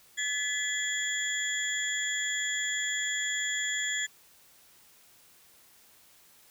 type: tone cluster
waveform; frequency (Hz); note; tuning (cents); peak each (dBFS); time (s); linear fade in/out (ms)
sine; 1721 / 1995 / 3348 / 7100; A6 / B6 / G#7 / A8; -39 / +17 / +13 / +15; -33 / -35 / -35 / -34; 0.17-4.07; 20
effects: white hiss -59 dBFS RMS until 6.5 s